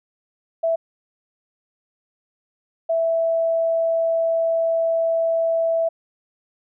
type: tone bursts at uneven times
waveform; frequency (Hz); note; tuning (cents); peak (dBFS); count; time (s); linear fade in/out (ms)
sine; 659.3; E5; 0; -17; 2; 0.63-0.76 / 2.89-5.89; 10
effects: none